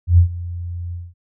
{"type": "tone with ADSR envelope", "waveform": "sine", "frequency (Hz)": 87, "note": "F2", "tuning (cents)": -6, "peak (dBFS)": -5, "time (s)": [0.07, 1.14], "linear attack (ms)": 110, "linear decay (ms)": 100, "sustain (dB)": -19, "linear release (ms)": 210, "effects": []}